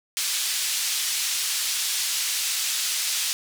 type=band-pass noise; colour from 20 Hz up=pink; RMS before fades=-26 dBFS; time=0.17-3.33 s; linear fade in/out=0 ms; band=3500 to 11000 Hz; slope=12 dB/octave; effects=none